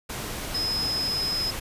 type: tone in noise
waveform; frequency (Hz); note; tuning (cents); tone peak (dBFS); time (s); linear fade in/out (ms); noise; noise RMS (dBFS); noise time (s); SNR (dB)
sine; 5100; D#8; +42; -25; 0.54-1.51; 10; pink; -33; 0.09-1.6; +5
effects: resampled to 32000 Hz